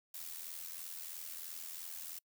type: noise with amplitude modulation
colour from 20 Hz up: blue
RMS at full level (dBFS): -43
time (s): 0.14-2.19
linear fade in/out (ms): 5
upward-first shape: sine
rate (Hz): 83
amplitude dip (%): 65
effects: noise-tail reverb RT60 0.1 s tail -26 dB re dry